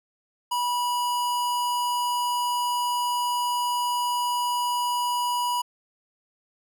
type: tone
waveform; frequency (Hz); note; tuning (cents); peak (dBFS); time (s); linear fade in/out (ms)
square; 975; B5; -23; -24; 0.51-5.62; 10
effects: none